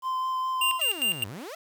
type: tone with vibrato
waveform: triangle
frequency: 1035 Hz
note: C6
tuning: 19 cents flat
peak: -24 dBFS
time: 0.02-0.81 s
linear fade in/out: 50 ms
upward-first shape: sine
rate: 4.8 Hz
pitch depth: 8 cents each way
type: tone with tremolo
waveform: square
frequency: 2794 Hz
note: F7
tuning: in tune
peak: -23 dBFS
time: 0.61-1.24 s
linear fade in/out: 5 ms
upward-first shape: square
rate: 4.9 Hz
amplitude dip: 80%
type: exponential two-way sweep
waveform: sawtooth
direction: down then up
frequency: 698.5 to 93.1 to 698.5 Hz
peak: -33 dBFS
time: 0.79-1.55 s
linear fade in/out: 5 ms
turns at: 1.27 s
effects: 9-bit